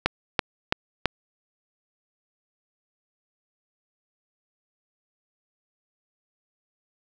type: click train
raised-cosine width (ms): 0.3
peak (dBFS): -3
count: 4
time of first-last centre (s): 0.06-1.057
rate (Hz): 3.01
effects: none